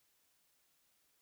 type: silence
effects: white hiss -75 dBFS RMS until 1.21 s